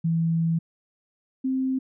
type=tone pair in turn; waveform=sine; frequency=164.81 / 262.1 Hz; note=E3 / C4; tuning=0 / +3 cents; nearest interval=minor sixth; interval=803 cents; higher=second; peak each=-20 / -22 dBFS; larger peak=first; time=0.04-0.59 / 1.44-1.79 s; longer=first; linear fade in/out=10 ms; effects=none